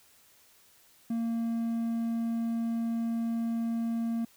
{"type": "tone", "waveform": "triangle", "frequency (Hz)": 230, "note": "A#3", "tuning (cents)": -23, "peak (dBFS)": -26, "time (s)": [1.1, 4.25], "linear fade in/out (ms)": 5, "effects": ["white hiss -61 dBFS RMS until 4.36 s"]}